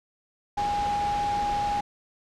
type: tone in noise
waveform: sine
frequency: 821 Hz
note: G#5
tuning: 20 cents flat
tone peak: -24 dBFS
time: 0.57-1.81 s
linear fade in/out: 10 ms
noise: pink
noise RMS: -35 dBFS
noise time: 0.57-1.81 s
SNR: +8 dB
effects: low-pass 5000 Hz 12 dB/octave